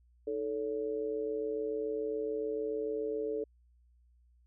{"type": "tone with amplitude modulation", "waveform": "sine", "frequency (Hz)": 438.1, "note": "A4", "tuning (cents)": -7, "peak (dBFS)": -28, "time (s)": [0.27, 3.44], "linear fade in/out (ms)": 5, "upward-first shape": "sine", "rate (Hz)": 127, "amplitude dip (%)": 85, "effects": ["added 60 Hz sine -62 dBFS peak until 4.46 s"]}